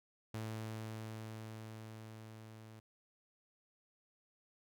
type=tone with level ramp; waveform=sawtooth; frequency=110 Hz; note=A2; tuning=in tune; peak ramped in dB=-36 to -49 dBFS; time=0.34-2.8 s; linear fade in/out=5 ms; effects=none